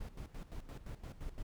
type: noise with tremolo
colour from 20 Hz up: brown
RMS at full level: -43 dBFS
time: 0-1.43 s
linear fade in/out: 10 ms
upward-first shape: square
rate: 5.8 Hz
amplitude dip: 75%
effects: none